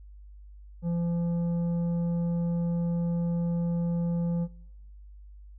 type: tone with tanh clipping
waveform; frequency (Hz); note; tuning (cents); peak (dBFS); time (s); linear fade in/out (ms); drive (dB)
sine; 170.9; F3; -37; -27; 0.82-4.48; 50; 8
effects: noise-tail reverb RT60 0.9 s tail -24 dB re dry + added 50 Hz sine -45 dBFS peak until 5.58 s

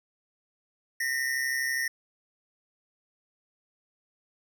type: tone pair together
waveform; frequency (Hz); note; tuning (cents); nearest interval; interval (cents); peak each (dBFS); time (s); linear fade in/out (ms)
square; 1837 / 1969.4; A#6 / B6; -26 / -5; minor second; 121; -29 / -33; 1-1.88; 5
effects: none

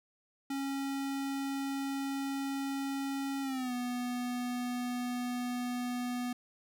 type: tone with pitch glide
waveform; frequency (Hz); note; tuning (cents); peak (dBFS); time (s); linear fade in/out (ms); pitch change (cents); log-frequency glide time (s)
square; 274.5 to 246; C#4 to B3; -17 to -7; -34; 0.5-6.33; 5; -190; 3.42-3.73
effects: none

